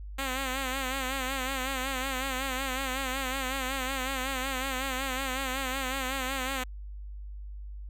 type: tone with vibrato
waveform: 5% pulse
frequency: 263.5 Hz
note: C4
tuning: 12 cents sharp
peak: -19 dBFS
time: 0.18-6.64 s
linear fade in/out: 10 ms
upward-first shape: sine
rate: 5.4 Hz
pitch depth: 69 cents each way
effects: added 50 Hz sine -38 dBFS peak until 7.89 s